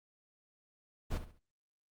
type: noise with echo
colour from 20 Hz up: brown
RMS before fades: -34 dBFS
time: 1.1-1.19 s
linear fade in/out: 20 ms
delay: 68 ms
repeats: 3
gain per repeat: -10 dB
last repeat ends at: 1.394 s
effects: Opus 48 kbps